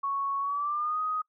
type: tone with pitch glide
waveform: sine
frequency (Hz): 1108.7 to 1251.7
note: C#6 to D#6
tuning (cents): 0 to +10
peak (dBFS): -27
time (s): 0.03-1.22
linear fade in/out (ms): 10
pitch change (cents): +210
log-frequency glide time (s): 0.4-1
effects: noise-tail reverb RT60 0.1 s tail -25 dB re dry